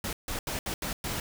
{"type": "noise bursts at uneven times", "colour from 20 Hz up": "pink", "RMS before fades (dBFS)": -33, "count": 6, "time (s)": [[0.04, 0.13], [0.28, 0.39], [0.47, 0.59], [0.66, 0.74], [0.82, 0.93], [1.04, 1.2]], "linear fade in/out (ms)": 2, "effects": []}